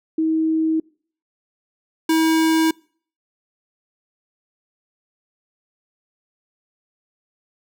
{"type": "tone pair in turn", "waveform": ["sine", "square"], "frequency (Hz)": [318.9, 321.5], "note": ["D#4", "E4"], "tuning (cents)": [43, -43], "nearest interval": "unison", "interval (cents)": 14, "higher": "second", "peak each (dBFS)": [-16, -15], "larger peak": "second", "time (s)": [[0.18, 0.8], [2.09, 2.71]], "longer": "neither", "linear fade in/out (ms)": 5, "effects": ["noise-tail reverb RT60 0.5 s tail -26 dB re dry"]}